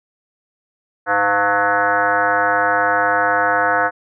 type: tone with frequency modulation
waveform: sine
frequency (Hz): 1098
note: C#6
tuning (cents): -17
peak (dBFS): -13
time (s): 1.06-3.91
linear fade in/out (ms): 50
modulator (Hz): 196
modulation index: 3
effects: none